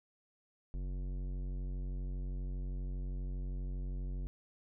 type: tone with tanh clipping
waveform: sine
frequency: 46.25 Hz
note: F#1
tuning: in tune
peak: -38 dBFS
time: 0.74-4.27 s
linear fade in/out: 0 ms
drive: 15 dB
effects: none